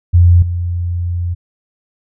sine tone with level steps, 87.31 Hz, F2, in tune, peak -4 / -15 dBFS, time 0.13-1.35 s, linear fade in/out 20 ms, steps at 0.42 s, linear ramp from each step 5 ms, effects none

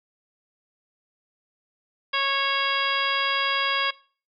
harmonic tone with a mistuned harmonic, 550 Hz, C#5, 14 cents flat, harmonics 1 / 2 / 3 / 4 / 5 / 6 / 7 / 9, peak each -35 / -27 / -29 / -29 / -30 / -28 / -36 / -33 dBFS, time 2.13-3.91 s, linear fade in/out 10 ms, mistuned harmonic 9, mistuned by -42 cents, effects noise-tail reverb RT60 0.4 s tail -21 dB re dry

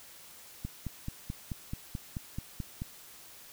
click train, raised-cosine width 5 ms, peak -23 dBFS, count 11, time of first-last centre 0.65-2.819 s, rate 4.61 Hz, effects white hiss -52 dBFS RMS until 3.52 s

